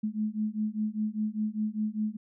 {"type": "beating tone pair", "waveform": "sine", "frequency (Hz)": [211.7, 216.7], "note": ["G#3", "A3"], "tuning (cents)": [33, -26], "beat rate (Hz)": 5, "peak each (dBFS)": -31, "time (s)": [0.03, 2.17], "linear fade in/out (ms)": 10, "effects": []}